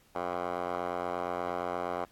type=tone with band-pass filter; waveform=10% pulse; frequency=88.5 Hz; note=F2; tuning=23 cents sharp; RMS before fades=-34 dBFS; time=0.15-2.05 s; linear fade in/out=5 ms; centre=850 Hz; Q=6.1; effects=pink hiss -64 dBFS RMS until 2.11 s + AAC 64 kbps